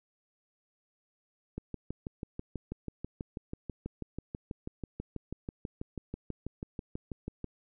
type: click train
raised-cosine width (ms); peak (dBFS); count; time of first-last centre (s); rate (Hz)
3; -24; 37; 1.58-7.443; 6.14
effects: none